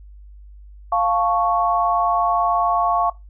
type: chord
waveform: sine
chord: F augmented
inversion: none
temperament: equal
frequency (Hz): 698.5 / 880 / 1108.7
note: F5 / A5 / C#6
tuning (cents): 0 / 0 / 0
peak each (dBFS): -19 / -24 / -19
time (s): 0.92-3.1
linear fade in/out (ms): 5
effects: noise-tail reverb RT60 0.2 s tail -20 dB re dry + added 50 Hz sine -39 dBFS peak until 3.29 s